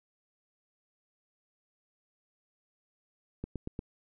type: click train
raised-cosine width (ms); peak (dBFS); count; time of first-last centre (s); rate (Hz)
3; -23; 4; 3.44-3.791; 8.54
effects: none